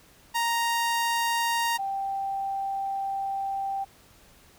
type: tone pair in turn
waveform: sawtooth / sine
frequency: 932.3 / 784 Hz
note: A#5 / G5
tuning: 0 / 0 cents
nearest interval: minor third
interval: 300 cents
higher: first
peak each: -20 / -27 dBFS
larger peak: first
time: 0.34-1.78 / 1.78-3.85 s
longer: second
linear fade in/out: 20 ms
effects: pink hiss -56 dBFS RMS until 4.58 s